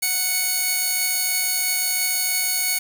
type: tone pair together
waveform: 5% pulse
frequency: 740 / 2217 Hz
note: F#5 / C#7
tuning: 0 / 0 cents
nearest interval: octave + perfect fifth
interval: 1900 cents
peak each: -20 / -10 dBFS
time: 0.02-2.79 s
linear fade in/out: 10 ms
effects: 7-bit